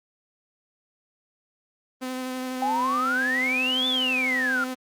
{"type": "tone with vibrato", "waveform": "sawtooth", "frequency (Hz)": 256.3, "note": "C4", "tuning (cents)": -36, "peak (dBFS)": -25, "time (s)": [2.01, 4.75], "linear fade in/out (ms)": 20, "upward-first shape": "sine", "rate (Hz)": 12, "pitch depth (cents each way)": 13}
{"type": "exponential two-way sweep", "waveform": "sine", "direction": "up then down", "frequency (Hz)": [784, 3569, 1367], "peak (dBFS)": -22, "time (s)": [2.62, 4.64], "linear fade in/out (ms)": 2, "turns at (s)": 3.88}
{"effects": ["Opus 32 kbps"]}